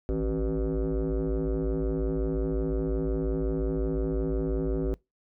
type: tone with frequency modulation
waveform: sine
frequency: 164.81 Hz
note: E3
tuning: in tune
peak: -23 dBFS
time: 0.09-4.94 s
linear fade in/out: 0 ms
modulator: 108 Hz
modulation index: 2.8
effects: noise-tail reverb RT60 0.2 s tail -25 dB re dry + tanh soft clip ceiling -23 dBFS